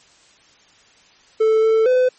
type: tone with pitch steps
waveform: triangle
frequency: 439.9 / 443.5 / 507 Hz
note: A4 / A4 / B4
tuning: 0 / +14 / +45 cents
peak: -10 dBFS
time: 1.4-2.09 s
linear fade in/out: 10 ms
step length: 230 ms
effects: white hiss -52 dBFS RMS until 2.18 s + MP3 32 kbps